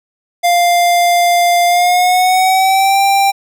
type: tone with pitch glide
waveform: square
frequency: 698.5 to 788.6 Hz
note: F5 to G5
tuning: 0 to +10 cents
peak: -9 dBFS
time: 0.43-3.32 s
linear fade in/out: 20 ms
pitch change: +210 cents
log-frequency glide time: 1.65-3 s
effects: none